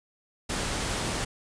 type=noise; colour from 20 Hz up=pink; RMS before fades=-30 dBFS; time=0.49-1.25 s; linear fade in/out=10 ms; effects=resampled to 22050 Hz